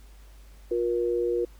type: tone pair together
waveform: sine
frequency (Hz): 356.2 / 475.5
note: F4 / A#4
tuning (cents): +34 / +34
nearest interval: perfect fourth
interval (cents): 500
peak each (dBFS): -26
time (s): 0.71-1.45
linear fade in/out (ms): 5
effects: added 50 Hz sine -47 dBFS peak until 1.59 s + pink hiss -59 dBFS RMS until 1.59 s